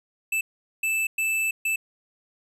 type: tone bursts at uneven times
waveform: square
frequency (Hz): 2637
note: E7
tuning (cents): 0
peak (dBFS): -23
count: 4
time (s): 0.32-0.41 / 0.83-1.07 / 1.18-1.51 / 1.65-1.76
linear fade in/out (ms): 5
effects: resampled to 32000 Hz